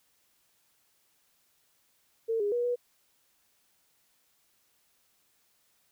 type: tone with pitch steps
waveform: sine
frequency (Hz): 452.9 / 409.9 / 481.7 / 487.2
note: A#4 / G#4 / B4 / B4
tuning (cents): -50 / -23 / -43 / -24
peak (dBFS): -26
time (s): 2.28-2.76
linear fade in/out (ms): 20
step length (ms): 120
effects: white hiss -70 dBFS RMS until 5.91 s